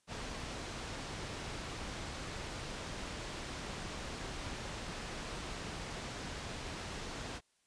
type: low-pass noise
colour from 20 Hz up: pink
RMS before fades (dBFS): -43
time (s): 0.07-7.41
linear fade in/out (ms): 50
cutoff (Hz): 6500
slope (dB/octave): 12
effects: white hiss -75 dBFS RMS until 7.66 s + resampled to 22050 Hz